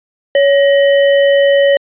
sine tone with sample-and-hold, 560 Hz, C#5, 18 cents sharp, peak -6 dBFS, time 0.35-1.77 s, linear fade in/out 2 ms, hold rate 2450 Hz, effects resampled to 8000 Hz

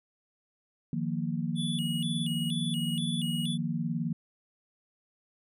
sine chord, Eb suspended second, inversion none, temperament just, 155.56 / 175.01 / 233.3 Hz, Eb3 / F3 / Bb3, 0 / +4 / +2 cents, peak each -33 dBFS, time 0.93-4.13 s, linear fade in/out 2 ms
square tone with vibrato, 3161 Hz, G7, 14 cents sharp, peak -35 dBFS, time 1.55-3.58 s, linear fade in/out 50 ms, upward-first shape square, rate 2.1 Hz, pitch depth 150 cents each way
effects resampled to 32000 Hz

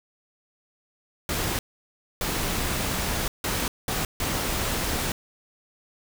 pink noise bursts at uneven times, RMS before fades -27 dBFS, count 5, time 1.29-1.59 / 2.21-3.28 / 3.44-3.68 / 3.88-4.05 / 4.2-5.12 s, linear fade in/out 2 ms, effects none

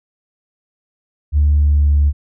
sine tone with pitch glide, 73.6 to 72.54 Hz, D2 to D2, +4 to -21 cents, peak -8 dBFS, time 1.32-2.13 s, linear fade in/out 50 ms, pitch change -25 cents, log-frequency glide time 1.55-1.93 s, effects tanh soft clip ceiling -6 dBFS

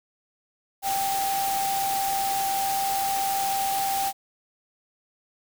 sine tone in noise, 784 Hz, G5, in tune, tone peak -24 dBFS, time 0.82-4.13 s, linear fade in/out 50 ms, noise white, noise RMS -31 dBFS, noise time 0.82-4.13 s, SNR +4 dB, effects none

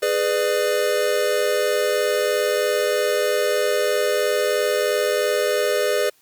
square chord, G# diminished, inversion none, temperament just, 415.3 / 498.4 / 598 Hz, G#4 / B4 / D5, 0 / +16 / +31 cents, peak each -23 dBFS, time 0.02-6.1 s, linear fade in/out 10 ms, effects white hiss -58 dBFS RMS until 6.21 s + MP3 96 kbps

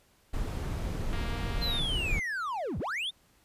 brown noise, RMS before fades -32 dBFS, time 0.33-2.2 s, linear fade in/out 10 ms
click train, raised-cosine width 0.3 ms, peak -26 dBFS, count 157, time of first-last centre 1.13-1.797 s, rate 234 Hz
triangle linear two-way sweep, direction down then up, 4186 to 51.91 to 3716 Hz, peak -29 dBFS, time 1.61-3.11 s, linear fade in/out 20 ms, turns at 2.79 s
effects pink hiss -65 dBFS RMS until 3.44 s + resampled to 32000 Hz

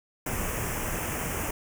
pink band-stop noise, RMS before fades -31 dBFS, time 0.26-1.51 s, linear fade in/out 5 ms, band 2900 to 5800 Hz, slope 48 dB/octave, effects none

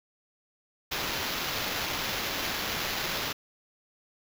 violet noise with sample-and-hold, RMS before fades -32 dBFS, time 0.91-3.33 s, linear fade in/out 10 ms, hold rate 8820 Hz, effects none

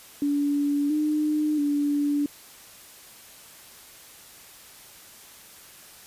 sine tone with pitch steps, 287.2 / 303 / 289.3 Hz, D4 / D#4 / D4, -39 / -46 / -26 cents, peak -21 dBFS, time 0.22-2.26 s, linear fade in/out 2 ms, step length 680 ms, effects white hiss -48 dBFS RMS until 6.06 s + resampled to 32000 Hz

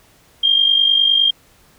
sine tone with amplitude modulation, 3205 Hz, G7, 38 cents sharp, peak -8 dBFS, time 0.43-1.31 s, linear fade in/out 10 ms, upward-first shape sine, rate 49.8 Hz, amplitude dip 65%, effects pink hiss -52 dBFS RMS until 1.78 s

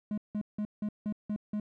triangle tone bursts, 210 Hz, G#3, 19 cents sharp, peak -28 dBFS, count 7, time 0.11-1.599 s, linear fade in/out 2 ms, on 67 ms, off 170 ms, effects none

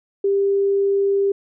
sine tone, 396.6 Hz, G4, 20 cents sharp, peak -15 dBFS, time 0.24-1.32 s, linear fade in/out 5 ms, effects none

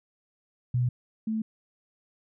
sine tone pair in turn, 123.47 / 220 Hz, B2 / A3, 0 / 0 cents, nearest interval minor seventh, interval 1000 cents, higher second, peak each -22 / -26 dBFS, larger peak first, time 0.74-0.89 / 1.27-1.42 s, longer neither, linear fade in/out 5 ms, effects none

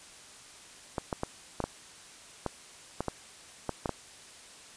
clicks, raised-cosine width 1 ms, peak -16 dBFS, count 11, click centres 0.982 / 1.128 / 1.234 / 1.603 / 1.64 / 2.463 / 3.006 / 3.083 / 3.693 / 3.858 / 3.893 s, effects white hiss -51 dBFS RMS until 4.76 s + resampled to 22050 Hz

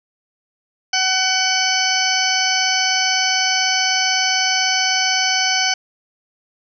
harmonic tone, 753 Hz, F#5, 30 cents sharp, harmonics 1 / 2 / 3 / 4 / 6 / 7 / 8, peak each -23 / -23 / -23 / -23 / -23 / -23 / -23 dBFS, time 0.93-5.74 s, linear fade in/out 5 ms, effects none

